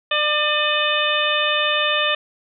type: harmonic tone with a mistuned harmonic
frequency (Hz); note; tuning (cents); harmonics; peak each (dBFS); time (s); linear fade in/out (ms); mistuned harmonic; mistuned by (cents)
598; D5; +31; 1 / 2 / 3 / 4 / 5 / 6; -24 / -24 / -24 / -24 / -24 / -24; 0.11-2.15; 5; 4; +87
effects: none